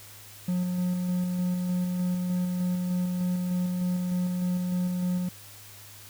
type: tone with tremolo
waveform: triangle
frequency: 180 Hz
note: F#3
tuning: 47 cents flat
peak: -22 dBFS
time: 0.48-5.29 s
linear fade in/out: 5 ms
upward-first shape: square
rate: 3.3 Hz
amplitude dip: 25%
effects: added 102 Hz sine -52 dBFS peak until 6.09 s + white hiss -48 dBFS RMS until 6.09 s